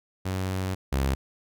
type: tone pair in turn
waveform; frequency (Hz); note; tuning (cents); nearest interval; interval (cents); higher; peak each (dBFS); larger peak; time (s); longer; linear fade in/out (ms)
sawtooth; 94 / 67.51; F#2 / C#2; +28 / -45; tritone; 573; first; -23 / -19; second; 0.25-0.75 / 0.92-1.15; first; 10
effects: none